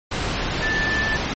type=tone in noise; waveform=sine; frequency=1760 Hz; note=A6; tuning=in tune; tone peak=-21 dBFS; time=0.62-1.17 s; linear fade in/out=10 ms; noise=pink; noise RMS=-24 dBFS; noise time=0.11-1.34 s; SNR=0 dB; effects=low-pass 5000 Hz 12 dB/octave + MP3 32 kbps